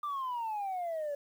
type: exponential sweep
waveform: sine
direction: down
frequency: 1200 to 565 Hz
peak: -31 dBFS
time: 0.03-1.15 s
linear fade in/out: 5 ms
effects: tanh soft clip ceiling -31 dBFS + 10-bit